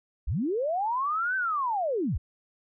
sine linear two-way sweep, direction up then down, 38.08 to 1559 to 38.08 Hz, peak -25 dBFS, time 0.27-2.18 s, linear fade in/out 10 ms, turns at 1.36 s, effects none

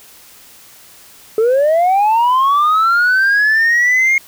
sine linear sweep, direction up, 426.2 to 2155 Hz, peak -7 dBFS, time 1.38-4.18 s, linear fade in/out 2 ms, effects tanh soft clip ceiling -8 dBFS + white hiss -42 dBFS RMS until 4.27 s

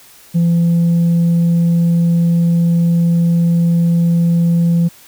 sine tone with tanh clipping, 169.7 Hz, F3, 49 cents flat, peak -10 dBFS, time 0.34-4.89 s, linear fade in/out 20 ms, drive 1 dB, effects white hiss -43 dBFS RMS until 5.07 s

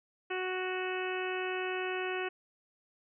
harmonic tone, 370 Hz, F#4, in tune, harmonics 1 / 2 / 3 / 4 / 5 / 6 / 7 / 8, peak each -35 / -41 / -44 / -41 / -43 / -47 / -41 / -47 dBFS, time 0.3-2.29 s, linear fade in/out 10 ms, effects none

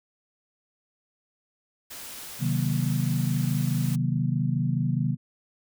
white noise, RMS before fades -40 dBFS, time 1.9-3.96 s, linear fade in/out 10 ms
sine chord, C half-diminished seventh, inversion none, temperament equal with one note detuned, 130.81 / 155.56 / 185 / 235.8 Hz, C3 / Eb3 / Gb3 / Bb3, 0 / 0 / 0 / +20 cents, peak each -26 / -27 / -31 / -31 dBFS, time 2.39-5.17 s, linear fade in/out 50 ms
effects none

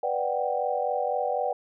sine chord, G major seventh, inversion first, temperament equal, 493.9 / 587.3 / 740 / 784 Hz, B4 / D5 / F#5 / G5, 0 / 0 / 0 / 0 cents, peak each -30 dBFS, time 0.03-1.53 s, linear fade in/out 5 ms, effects none

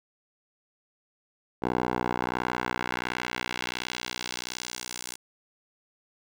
10% pulse tone with band-pass filter sweep, 61.4 Hz, B1, 9 cents flat, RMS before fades -32 dBFS, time 1.62-5.16 s, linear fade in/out 10 ms, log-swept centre 630 to 8400 Hz, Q 1, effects none

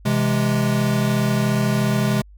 square chord, C augmented, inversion none, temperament equal, 130.81 / 164.81 / 207.7 Hz, C3 / E3 / G#3, 0 / 0 / 0 cents, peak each -21 / -27 / -21 dBFS, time 0.05-2.22 s, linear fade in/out 10 ms, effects added 50 Hz sine -42 dBFS peak until 2.37 s

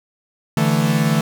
45% pulse chord, D suspended second, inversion none, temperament equal, 146.83 / 164.81 / 220 Hz, D3 / E3 / A3, 0 / 0 / 0 cents, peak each -19 dBFS, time 0.57-1.21 s, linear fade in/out 2 ms, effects none

